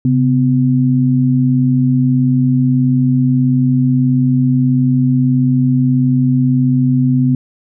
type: tone pair together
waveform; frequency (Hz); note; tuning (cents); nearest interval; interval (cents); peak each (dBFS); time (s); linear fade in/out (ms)
sine; 134.38 / 252.8; C3 / B3; +47 / +41; major seventh; 1094; -12; 0.05-7.35; 2
effects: none